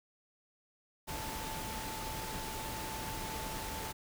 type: tone in noise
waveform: sine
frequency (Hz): 880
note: A5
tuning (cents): 0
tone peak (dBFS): -44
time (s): 1.07-3.93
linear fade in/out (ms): 20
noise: pink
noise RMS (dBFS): -41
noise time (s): 1.07-3.93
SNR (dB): -6
effects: none